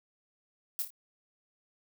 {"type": "noise with echo", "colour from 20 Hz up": "violet", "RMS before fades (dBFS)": -32, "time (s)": [0.79, 0.82], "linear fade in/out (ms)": 0, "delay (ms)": 28, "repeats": 3, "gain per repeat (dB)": -7, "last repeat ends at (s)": 0.904, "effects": []}